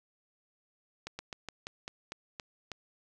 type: slowing click train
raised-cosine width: 0.2 ms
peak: -22 dBFS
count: 9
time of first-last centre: 1.07-2.717 s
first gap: 120 ms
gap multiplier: 1.15
effects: none